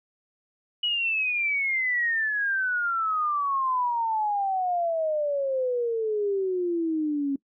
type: exponential sweep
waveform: sine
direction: down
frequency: 2939 to 272.5 Hz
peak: -23 dBFS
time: 0.83-7.36 s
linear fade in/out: 5 ms
effects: noise-tail reverb RT60 0.1 s tail -21 dB re dry